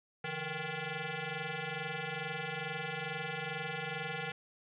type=ring-modulated tone; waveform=10% pulse; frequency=311.1 Hz; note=D#4; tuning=in tune; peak=-25 dBFS; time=0.24-4.32 s; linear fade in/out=5 ms; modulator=1100 Hz; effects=resampled to 8000 Hz + 11-bit